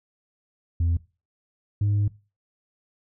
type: tone pair in turn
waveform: sine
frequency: 84.3 / 102.78 Hz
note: E2 / G#2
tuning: +39 / -18 cents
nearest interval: minor third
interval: 343 cents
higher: second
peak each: -17 dBFS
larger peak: neither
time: 0.8-0.97 / 1.81-2.08 s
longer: second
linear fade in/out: 5 ms
effects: noise-tail reverb RT60 0.3 s tail -21 dB re dry + tanh soft clip ceiling -18 dBFS